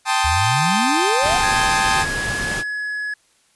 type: chord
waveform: sawtooth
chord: A half-diminished seventh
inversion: third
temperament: equal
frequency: 784 / 880 / 1046.5 / 1244.5 Hz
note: G5 / A5 / C6 / Eb6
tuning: 0 / 0 / 0 / 0 cents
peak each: -17 / -17 / -21 / -20 dBFS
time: 0.05-2.06 s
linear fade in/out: 50 ms
type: exponential sweep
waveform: sine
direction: up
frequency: 69 to 830 Hz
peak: -20 dBFS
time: 0.24-1.42 s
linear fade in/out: 10 ms
type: noise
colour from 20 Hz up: pink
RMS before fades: -26 dBFS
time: 1.21-2.64 s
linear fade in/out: 50 ms
type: tone with pitch glide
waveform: triangle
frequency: 1661.2 to 1691.2 Hz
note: G#6 to G#6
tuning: 0 to +31 cents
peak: -21 dBFS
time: 1.43-3.14 s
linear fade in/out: 5 ms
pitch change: +31 cents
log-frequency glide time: 1.99-2.43 s
effects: white hiss -59 dBFS RMS until 3.55 s + resampled to 24000 Hz